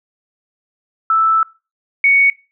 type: tone pair in turn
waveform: sine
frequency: 1318.5 / 2228 Hz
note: E6 / C#7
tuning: 0 / +8 cents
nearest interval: major sixth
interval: 908 cents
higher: second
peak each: -10 / -8 dBFS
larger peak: second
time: 1.1-1.43 / 2.04-2.3 s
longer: first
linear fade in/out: 2 ms
effects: noise-tail reverb RT60 0.3 s tail -22 dB re dry